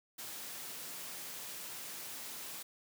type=high-pass noise; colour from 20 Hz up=white; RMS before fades=-45 dBFS; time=0.18-2.63 s; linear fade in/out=10 ms; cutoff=110 Hz; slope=24 dB/octave; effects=none